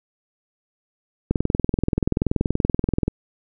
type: click train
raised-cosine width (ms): 3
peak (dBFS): -6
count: 38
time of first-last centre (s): 1.31-3.08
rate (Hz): 20.9
effects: none